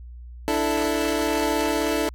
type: chord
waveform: 25% pulse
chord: D suspended second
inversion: none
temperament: equal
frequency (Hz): 293.7 / 329.6 / 440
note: D4 / E4 / A4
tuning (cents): 0 / 0 / 0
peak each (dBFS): -22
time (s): 0.48-2.09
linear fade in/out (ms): 0
effects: added 60 Hz sine -37 dBFS peak until 2.14 s + AAC 64 kbps